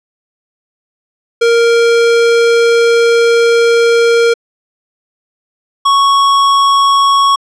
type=tone pair in turn; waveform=square; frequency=466.2 / 1108.8 Hz; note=A#4 / C#6; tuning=0 / 0 cents; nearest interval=octave + minor third; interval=1500 cents; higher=second; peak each=-7 dBFS; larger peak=neither; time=1.41-4.34 / 5.85-7.36 s; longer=first; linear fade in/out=10 ms; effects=low-pass 6000 Hz 12 dB/octave